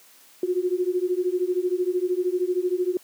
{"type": "beating tone pair", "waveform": "sine", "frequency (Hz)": [355.6, 368.6], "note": ["F4", "F#4"], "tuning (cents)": [31, -7], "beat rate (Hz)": 13, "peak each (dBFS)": [-24, -24], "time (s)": [0.43, 2.97], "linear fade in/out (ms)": 2, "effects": ["white hiss -53 dBFS RMS until 3.03 s", "high-pass 200 Hz 12 dB/octave"]}